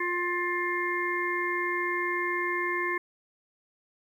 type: harmonic tone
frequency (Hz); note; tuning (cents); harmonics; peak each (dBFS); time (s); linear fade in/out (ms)
352.8; F4; +18; 1 / 3 / 5 / 6; -32 / -32 / -32 / -32; 0-2.98; 5
effects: 10-bit